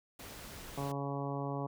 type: noise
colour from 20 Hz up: pink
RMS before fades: -48 dBFS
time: 0.19-0.92 s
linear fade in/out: 5 ms
type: harmonic tone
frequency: 140 Hz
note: C#3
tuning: 18 cents sharp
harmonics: 1 / 2 / 3 / 4 / 5 / 6 / 7 / 8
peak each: -38 / -41 / -43 / -44 / -45 / -46 / -46 / -47 dBFS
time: 0.77-1.67 s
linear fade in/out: 10 ms
effects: none